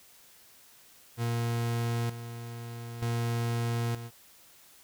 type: tone with tremolo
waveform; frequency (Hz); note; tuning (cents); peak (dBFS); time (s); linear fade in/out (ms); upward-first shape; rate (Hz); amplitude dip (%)
40% pulse; 117.4; A#2; +13; -27; 1.17-4.11; 50; square; 0.54; 70
effects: white hiss -57 dBFS RMS until 4.83 s